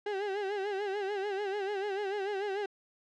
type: tone with vibrato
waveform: 35% pulse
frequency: 400 Hz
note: G4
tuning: 35 cents sharp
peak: -30 dBFS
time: 0.06-2.66 s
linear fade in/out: 5 ms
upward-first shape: sine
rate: 6.8 Hz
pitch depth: 88 cents each way
effects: low-pass 3000 Hz 12 dB/octave